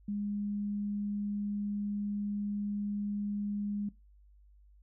sine tone, 204.9 Hz, G#3, 23 cents flat, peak -32 dBFS, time 0.08-3.89 s, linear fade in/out 5 ms, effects noise-tail reverb RT60 0.2 s tail -19 dB re dry + added 50 Hz sine -57 dBFS peak until 4.82 s

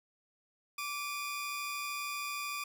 sawtooth tone pair together, 1162 / 2457 Hz, D6 / D#7, -19 / -22 cents, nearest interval octave + minor second, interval 1297 cents, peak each -35 / -36 dBFS, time 0.78-2.64 s, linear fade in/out 5 ms, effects none

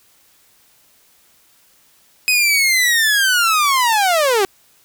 sawtooth linear sweep, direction down, 2529 to 370 Hz, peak -9 dBFS, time 2.28-4.45 s, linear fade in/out 0 ms, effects white hiss -54 dBFS RMS until 4.84 s

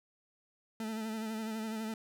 40% pulse tone with vibrato, 220 Hz, A3, in tune, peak -35 dBFS, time 0.8-1.94 s, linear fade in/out 2 ms, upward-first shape sine, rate 12 Hz, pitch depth 36 cents each way, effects none

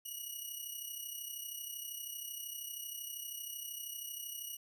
5% pulse tone with amplitude modulation, 2907 Hz, F#7, 31 cents flat, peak -31 dBFS, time 0.05-4.57 s, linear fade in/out 10 ms, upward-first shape sine, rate 32.8 Hz, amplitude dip 55%, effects none

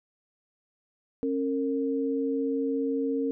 sine tone pair together, 272.7 / 458.6 Hz, C#4 / A#4, -28 / -28 cents, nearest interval major sixth, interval 900 cents, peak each -27 / -29 dBFS, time 1.23-3.31 s, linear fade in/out 0 ms, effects none

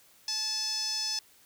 sawtooth tone with band-pass filter, 868 Hz, A5, 24 cents flat, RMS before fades -32 dBFS, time 0.28-1.19 s, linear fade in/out 2 ms, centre 5400 Hz, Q 8, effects white hiss -60 dBFS RMS until 1.45 s

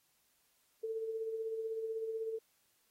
sine tone with tremolo, 446 Hz, A4, 23 cents sharp, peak -34 dBFS, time 0.83-2.39 s, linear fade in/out 10 ms, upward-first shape sine, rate 16 Hz, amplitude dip 45%, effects white hiss -74 dBFS RMS until 2.9 s + AAC 48 kbps

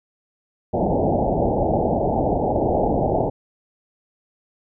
white low-pass noise, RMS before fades -20 dBFS, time 0.73-3.3 s, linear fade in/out 10 ms, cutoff 840 Hz, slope 96 dB/octave, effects none

